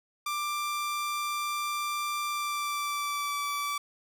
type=tone with pitch glide; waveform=sawtooth; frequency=1182 to 1157 Hz; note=D6 to D6; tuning=+11 to -26 cents; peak=-26 dBFS; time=0.26-3.78 s; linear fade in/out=5 ms; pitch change=-37 cents; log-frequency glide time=2.28-3.35 s; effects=none